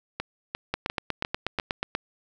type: two click trains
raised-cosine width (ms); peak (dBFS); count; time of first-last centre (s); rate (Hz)
0.3; -10 / -13; 11 / 5; 0.74-1.951 / 0.2-1.599; 8.26 / 2.86
effects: none